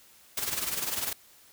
white noise with tremolo, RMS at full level -29 dBFS, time 0.37-1.13 s, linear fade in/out 5 ms, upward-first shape sine, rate 20 Hz, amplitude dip 65%, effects white hiss -57 dBFS RMS until 1.52 s

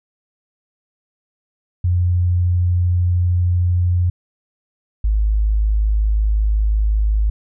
sine tone pair in turn, 88.7 / 52.74 Hz, F2 / G#1, +27 / +27 cents, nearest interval major sixth, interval 900 cents, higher first, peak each -13 dBFS, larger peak neither, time 1.84-4.1 / 5.04-7.3 s, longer neither, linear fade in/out 5 ms, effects none

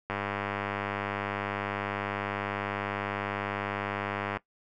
click train, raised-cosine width 0.5 ms, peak -16 dBFS, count 428, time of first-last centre 0.1-4.37 s, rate 100 Hz, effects noise-tail reverb RT60 0.1 s tail -18 dB re dry

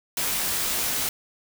white noise with comb filter, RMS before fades -26 dBFS, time 0.17-1.09 s, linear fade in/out 2 ms, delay 17 ms, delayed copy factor -0.5, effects none

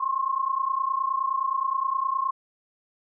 sine tone pair together, 1054.4 / 1084 Hz, C6 / C#6, +13 / -39 cents, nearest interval unison, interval 48 cents, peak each -26 dBFS, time 0-2.31 s, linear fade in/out 10 ms, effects none

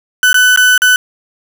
35% pulse tone with dropouts, 1500 Hz, F#6, 23 cents sharp, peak -4 dBFS, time 0.23-0.96 s, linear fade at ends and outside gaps 1 ms, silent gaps 0.33-0.343 / 0.561-0.574 / 0.778-0.819 s, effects none

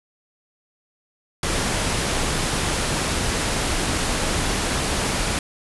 pink low-pass noise, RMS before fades -23 dBFS, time 1.43-5.39 s, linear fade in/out 2 ms, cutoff 11000 Hz, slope 96 dB/octave, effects none

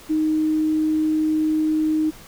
sine tone, 311.1 Hz, D#4, in tune, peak -17 dBFS, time 0.09-2.11 s, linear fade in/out 20 ms, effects pink hiss -44 dBFS RMS until 2.27 s

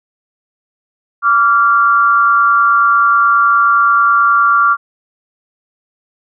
sine tone pair together, 1157 / 1386.4 Hz, D6 / F6, -26 / -13 cents, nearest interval minor third, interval 313 cents, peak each -10 dBFS, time 1.22-4.77 s, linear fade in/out 50 ms, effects none

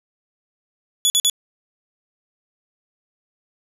20% pulse tone bursts, 3418 Hz, G#7, 49 cents sharp, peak -8 dBFS, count 3, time 1.05-1.298 s, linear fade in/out 0 ms, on 50 ms, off 49 ms, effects none

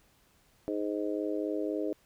harmonic tone, 103.83 Hz, G#2, in tune, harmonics 3 / 4 / 5 / 6, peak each -33 / -35 / -37 / -39 dBFS, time 0.68-1.93 s, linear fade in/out 0 ms, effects pink hiss -66 dBFS RMS until 2.05 s

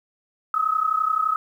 sine tone pair together, 1259 / 1290.7 Hz, D#6 / E6, +20 / -37 cents, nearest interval unison, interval 43 cents, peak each -22 dBFS, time 0.54-1.36 s, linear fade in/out 2 ms, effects 9-bit

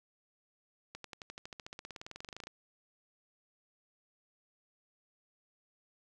accelerating click train, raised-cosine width 0.2 ms, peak -27 dBFS, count 27, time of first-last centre 0.95-2.471 s, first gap 93 ms, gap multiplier 0.96, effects none

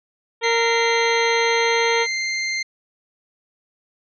harmonic tone, 462.7 Hz, A#4, 13 cents flat, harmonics 1 / 2 / 3 / 4 / 5 / 6 / 7 / 8, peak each -20 / -23 / -29 / -28 / -31 / -34 / -29 / -35 dBFS, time 0.41-2.07 s, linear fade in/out 50 ms
sawtooth tone with pitch glide, 2068 to 2093 Hz, C7 to C7, -21 to 0 cents, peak -18 dBFS, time 0.43-2.63 s, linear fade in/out 10 ms, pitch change +21 cents, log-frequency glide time 1.32-2.28 s
effects resampled to 16000 Hz

